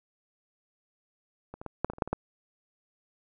clicks, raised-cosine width 1 ms, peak -27 / -27 / -22 / -11 / -20 / -30 / -30 / -10 / -24 / -13 dBFS, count 10, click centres 1.54 / 1.615 / 1.663 / 1.846 / 1.9 / 1.935 / 1.984 / 2.022 / 2.076 / 2.13 s, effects none

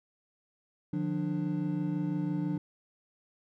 triangle tone cluster, 151.7 / 177.7 / 296.1 Hz, D#3 / F3 / D4, -44 / +30 / +14 cents, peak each -33 / -31 / -31 dBFS, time 0.93-2.58 s, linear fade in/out 5 ms, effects none

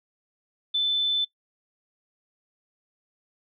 sine tone, 3520 Hz, A7, in tune, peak -21 dBFS, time 0.74-1.25 s, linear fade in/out 10 ms, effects noise-tail reverb RT60 0.1 s tail -21 dB re dry

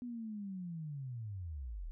sine linear sweep, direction down, 248 to 34.65 Hz, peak -40 dBFS, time 0.02-1.91 s, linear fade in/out 0 ms, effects none

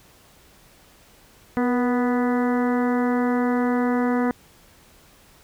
harmonic tone with a mistuned harmonic, 246.9 Hz, B3, in tune, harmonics 1 / 2 / 3 / 4 / 5 / 6 / 7 / 8, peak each -20 / -26 / -30 / -32 / -34 / -36 / -37 / -38 dBFS, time 1.57-4.31 s, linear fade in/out 0 ms, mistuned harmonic 2, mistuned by -35 cents, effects pink hiss -53 dBFS RMS until 5.43 s

